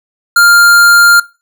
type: tone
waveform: square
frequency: 1400 Hz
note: F6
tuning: 4 cents sharp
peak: -4 dBFS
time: 0.36-1.2 s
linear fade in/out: 5 ms
effects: noise-tail reverb RT60 0.3 s tail -20 dB re dry